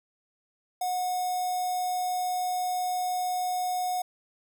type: tone with notch filter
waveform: square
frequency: 729 Hz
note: F#5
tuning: 26 cents flat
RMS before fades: -29 dBFS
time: 0.81-4.02 s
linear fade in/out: 5 ms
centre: 2500 Hz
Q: 0.6
effects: none